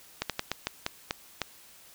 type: slowing click train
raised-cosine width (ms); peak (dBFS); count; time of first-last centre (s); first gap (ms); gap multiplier
0.2; -11; 8; 0.22-1.417; 77; 1.26
effects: white hiss -54 dBFS RMS until 1.94 s